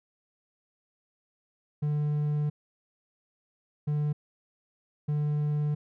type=tone bursts at uneven times; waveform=triangle; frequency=148.5 Hz; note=D3; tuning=20 cents sharp; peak=-23 dBFS; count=3; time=1.82-2.5 / 3.87-4.13 / 5.08-5.75 s; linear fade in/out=10 ms; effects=none